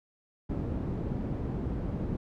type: low-pass noise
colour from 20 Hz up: white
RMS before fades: -33 dBFS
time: 0.49-2.17 s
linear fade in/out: 10 ms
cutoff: 230 Hz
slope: 12 dB/octave
effects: none